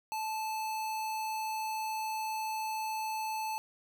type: tone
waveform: square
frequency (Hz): 873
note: A5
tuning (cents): -14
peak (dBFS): -34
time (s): 0.12-3.58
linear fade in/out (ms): 0
effects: none